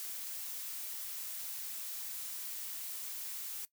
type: noise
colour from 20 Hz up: blue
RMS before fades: -42 dBFS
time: 0-3.65 s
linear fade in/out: 0 ms
effects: noise-tail reverb RT60 0.1 s tail -18 dB re dry